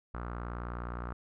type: tone with low-pass filter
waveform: sawtooth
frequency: 59.6 Hz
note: A#1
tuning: 39 cents sharp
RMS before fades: -39 dBFS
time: 0.14-1.13 s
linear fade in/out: 0 ms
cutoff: 1300 Hz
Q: 4.5
effects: none